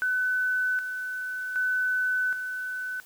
sine tone with tremolo, 1505 Hz, F#6, 29 cents sharp, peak -23 dBFS, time 0.02-3 s, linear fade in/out 0 ms, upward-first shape square, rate 0.65 Hz, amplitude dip 55%, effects white hiss -53 dBFS RMS until 3.05 s

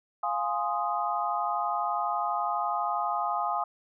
sine chord, F minor seventh, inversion none, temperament equal, 698.5 / 830.6 / 1046.5 / 1244.5 Hz, F5 / Ab5 / C6 / Eb6, 0 / 0 / 0 / 0 cents, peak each -32 / -31 / -34 / -31 dBFS, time 0.23-3.64 s, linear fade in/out 5 ms, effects none

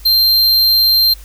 square tone, 4161 Hz, C8, 10 cents flat, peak -9 dBFS, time 0.05-1.14 s, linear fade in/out 10 ms, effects added 50 Hz sine -33 dBFS peak until 1.24 s + white hiss -43 dBFS RMS until 1.24 s

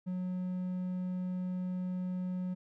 triangle tone, 182.5 Hz, F#3, 24 cents flat, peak -31 dBFS, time 0.06-2.55 s, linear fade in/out 20 ms, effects none

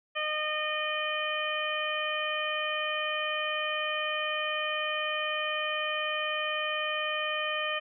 harmonic tone, 612 Hz, D#5, 29 cents flat, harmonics 1 / 2 / 3 / 4 / 5, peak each -35 / -35 / -35 / -35 / -35 dBFS, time 0.15-7.8 s, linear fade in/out 20 ms, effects none

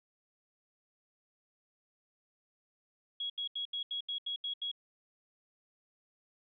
sine tone bursts, 3322 Hz, G#7, in tune, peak -34 dBFS, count 9, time 3.2-4.715 s, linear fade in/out 5 ms, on 99 ms, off 78 ms, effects none

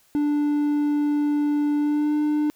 triangle tone with pitch glide, 293.7 to 299.4 Hz, D4 to D4, 0 to +33 cents, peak -17 dBFS, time 0.15-2.5 s, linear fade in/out 0 ms, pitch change +33 cents, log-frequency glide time 1.77-2.15 s, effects white hiss -60 dBFS RMS until 2.55 s

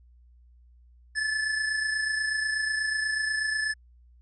square tone pair together, 1731.8 / 1760 Hz, A6 / A6, -28 / 0 cents, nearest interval unison, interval 28 cents, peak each -27 / -36 dBFS, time 1.15-3.74 s, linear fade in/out 20 ms, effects added 60 Hz sine -53 dBFS peak until 4.21 s + resampled to 22050 Hz

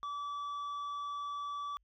triangle tone with tanh clipping, 1153 Hz, D6, 32 cents flat, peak -38 dBFS, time 0.03-1.77 s, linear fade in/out 0 ms, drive 10 dB, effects added 50 Hz sine -70 dBFS peak until 1.83 s

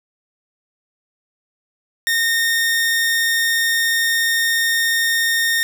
sawtooth tone, 1837 Hz, A#6, 26 cents flat, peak -12 dBFS, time 2.07-5.63 s, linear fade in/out 0 ms, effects none

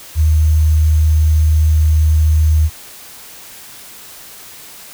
sine tone with sample-and-hold, 77.78 Hz, D#2, in tune, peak -8 dBFS, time 0.15-2.7 s, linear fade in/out 50 ms, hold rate 6300 Hz, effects white hiss -36 dBFS RMS until 4.93 s

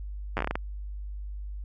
slowing click train, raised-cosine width 0.5 ms, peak -13 dBFS, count 9, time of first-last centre 0.37-0.555 s, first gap 9 ms, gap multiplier 1.26, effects added 50 Hz sine -34 dBFS peak until 1.64 s

